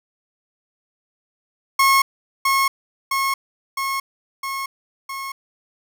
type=tone with echo; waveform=30% pulse; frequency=1087 Hz; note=C#6; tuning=34 cents flat; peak=-10 dBFS; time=1.79-2.02 s; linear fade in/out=5 ms; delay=660 ms; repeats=5; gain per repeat=-3 dB; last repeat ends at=5.32 s; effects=none